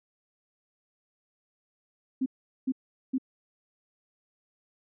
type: tone bursts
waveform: sine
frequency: 261.6 Hz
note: C4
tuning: in tune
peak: -24 dBFS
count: 3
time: 2.21-3.183 s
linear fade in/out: 10 ms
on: 51 ms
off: 410 ms
effects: none